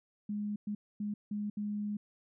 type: tone bursts at uneven times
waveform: sine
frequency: 207.7 Hz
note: G#3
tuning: in tune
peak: -33 dBFS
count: 5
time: 0.29-0.56 / 0.67-0.75 / 1-1.14 / 1.31-1.5 / 1.57-1.97 s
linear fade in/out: 5 ms
effects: none